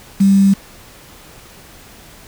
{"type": "tone with quantisation", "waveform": "sine", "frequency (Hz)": 196, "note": "G3", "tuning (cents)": 0, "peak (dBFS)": -7, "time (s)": [0.2, 0.54], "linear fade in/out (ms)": 10, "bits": 5, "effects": ["pink hiss -41 dBFS RMS until 2.27 s"]}